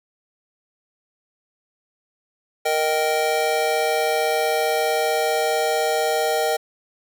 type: chord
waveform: square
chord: Eb major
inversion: second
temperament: just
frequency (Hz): 466.7 / 622.3 / 777.8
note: Bb4 / Eb5 / G5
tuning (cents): +2 / 0 / -14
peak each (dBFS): -24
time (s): 2.65-6.57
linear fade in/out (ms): 10
effects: none